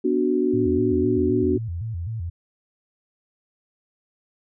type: chord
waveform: sine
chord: B minor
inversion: none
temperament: equal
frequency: 246.9 / 293.7 / 370 Hz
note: B3 / D4 / F#4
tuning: 0 / 0 / 0 cents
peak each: -24 / -23 / -21 dBFS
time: 0.04-1.58 s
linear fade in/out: 10 ms
type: tone with vibrato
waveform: sine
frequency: 98 Hz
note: G2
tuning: in tune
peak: -26 dBFS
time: 0.53-2.3 s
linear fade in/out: 10 ms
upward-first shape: square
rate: 3.9 Hz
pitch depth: 240 cents each way
effects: none